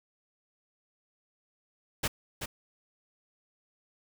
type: noise with echo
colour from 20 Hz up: pink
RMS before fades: -29 dBFS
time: 2.03-2.08 s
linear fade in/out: 10 ms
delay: 380 ms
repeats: 1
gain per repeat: -7 dB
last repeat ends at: 2.46 s
effects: none